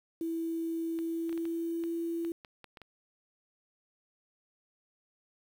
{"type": "tone with pitch glide", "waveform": "sine", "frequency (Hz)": [329.6, 335.2], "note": ["E4", "E4"], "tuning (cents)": [0, 29], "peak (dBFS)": -31, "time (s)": [0.21, 2.32], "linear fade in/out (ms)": 2, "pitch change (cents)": 29, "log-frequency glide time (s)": [0.95, 1.95]}
{"type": "clicks", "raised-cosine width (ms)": 0.3, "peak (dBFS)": -32, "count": 11, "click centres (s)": [0.989, 1.294, 1.328, 1.377, 1.454, 1.838, 2.249, 2.448, 2.643, 2.772, 2.817]}
{"effects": ["9-bit"]}